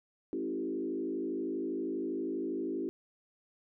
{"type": "tone with frequency modulation", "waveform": "sine", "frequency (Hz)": 329.6, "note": "E4", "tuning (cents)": 0, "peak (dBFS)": -32, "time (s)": [0.33, 2.89], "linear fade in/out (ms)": 0, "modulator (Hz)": 52.5, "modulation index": 1.4, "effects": []}